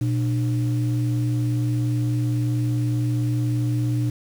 sine tone pair together, 120.6 / 300.4 Hz, B2 / D4, -41 / +39 cents, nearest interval octave + major third, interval 1580 cents, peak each -19 / -26 dBFS, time 0.01-4.1 s, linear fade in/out 5 ms, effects tanh soft clip ceiling -14 dBFS + 7-bit

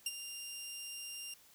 15% pulse tone with ADSR envelope, 2794 Hz, F7, in tune, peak -25 dBFS, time 0.06-1.34 s, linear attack 4 ms, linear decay 35 ms, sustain -11 dB, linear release 4 ms, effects white hiss -63 dBFS RMS until 1.54 s

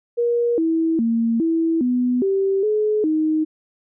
sine tone with pitch steps, 474.7 / 325.4 / 229.5 / 327.6 / 248.2 / 389.2 / 425.8 / 312.1 Hz, A#4 / E4 / A#3 / E4 / B3 / G4 / G#4 / D#4, +31 / -22 / -27 / -11 / +9 / -12 / +43 / +5 cents, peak -16 dBFS, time 0.17-3.45 s, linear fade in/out 20 ms, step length 410 ms, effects none

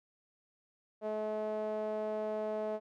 sawtooth tone with band-pass filter, 214.6 Hz, A3, 43 cents flat, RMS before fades -36 dBFS, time 1.01-2.8 s, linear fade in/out 50 ms, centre 580 Hz, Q 4.5, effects none

